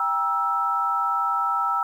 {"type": "chord", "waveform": "sine", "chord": "E diminished", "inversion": "first", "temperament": "just", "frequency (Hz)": [791.1, 949.3, 1318.5], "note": ["G5", "Bb5", "E6"], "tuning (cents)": [16, 31, 0], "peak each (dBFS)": [-28, -28, -22], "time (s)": [0, 1.83], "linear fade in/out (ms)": 2, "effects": ["9-bit"]}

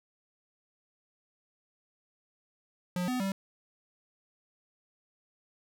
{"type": "tone with pitch steps", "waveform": "square", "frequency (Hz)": [179, 251.9, 194.2], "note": ["F3", "B3", "G3"], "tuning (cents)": [43, 34, -16], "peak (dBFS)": -30, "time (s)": [2.96, 3.32], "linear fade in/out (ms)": 2, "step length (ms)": 120, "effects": []}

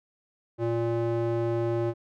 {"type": "tone with band-pass filter", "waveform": "square", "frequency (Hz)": 116.54, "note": "A#2", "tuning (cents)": 0, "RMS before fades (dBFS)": -27, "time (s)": [0.58, 1.94], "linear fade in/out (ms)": 50, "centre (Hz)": 410, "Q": 1.4, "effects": []}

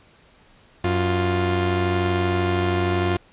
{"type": "tone pair together", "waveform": "sawtooth", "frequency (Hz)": [92.89, 350.7], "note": ["F#2", "F4"], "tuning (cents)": [7, 7], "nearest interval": "octave + major seventh", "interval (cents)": 2300, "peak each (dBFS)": -18, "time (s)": [0.84, 3.17], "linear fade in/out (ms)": 5, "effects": ["pink hiss -54 dBFS RMS until 3.32 s", "resampled to 8000 Hz"]}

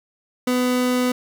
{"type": "tone", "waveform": "30% pulse", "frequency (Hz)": 249.9, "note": "B3", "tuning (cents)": 21, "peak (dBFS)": -15, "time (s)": [0.47, 1.12], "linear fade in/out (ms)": 5, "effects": []}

